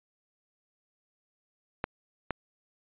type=clicks; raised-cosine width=0.5 ms; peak=-14 dBFS; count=2; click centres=1.841 / 2.307 s; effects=resampled to 8000 Hz